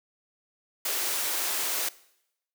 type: high-pass noise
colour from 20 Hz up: white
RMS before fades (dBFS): -29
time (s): 0.85-1.89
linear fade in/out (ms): 5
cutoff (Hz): 310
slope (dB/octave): 24
effects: noise-tail reverb RT60 0.8 s tail -20 dB re dry